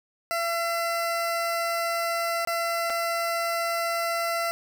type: tone with dropouts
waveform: 20% pulse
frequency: 676 Hz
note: E5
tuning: 43 cents sharp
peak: -20 dBFS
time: 0.31-4.51 s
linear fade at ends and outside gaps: 0 ms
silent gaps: 2.45-2.473 / 2.899-2.903 s
effects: none

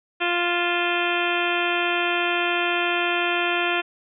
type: harmonic tone with a mistuned harmonic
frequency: 349.2 Hz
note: F4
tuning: in tune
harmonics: 1 / 2 / 3 / 4 / 5 / 6 / 7 / 8 / 9 / 10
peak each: -27 / -28 / -31 / -28 / -29 / -35 / -29 / -29 / -31 / -38 dBFS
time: 0.2-3.82 s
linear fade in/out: 20 ms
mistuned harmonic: 8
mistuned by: -72 cents
effects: none

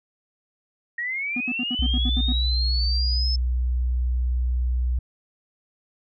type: linear sweep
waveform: sine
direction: up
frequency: 1864.7 to 5274 Hz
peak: -25 dBFS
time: 0.98-3.36 s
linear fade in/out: 5 ms
type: tone bursts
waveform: triangle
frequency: 246.9 Hz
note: B3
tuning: in tune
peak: -23 dBFS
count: 9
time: 1.36-2.326 s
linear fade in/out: 5 ms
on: 46 ms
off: 69 ms
type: tone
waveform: sine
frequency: 61.74 Hz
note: B1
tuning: in tune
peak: -20 dBFS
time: 1.79-4.99 s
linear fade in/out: 5 ms
effects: none

